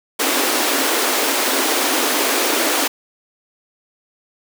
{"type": "high-pass noise", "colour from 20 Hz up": "pink", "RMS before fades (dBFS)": -18, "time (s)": [0.19, 2.88], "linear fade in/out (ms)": 10, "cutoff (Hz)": 250, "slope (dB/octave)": 96, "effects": []}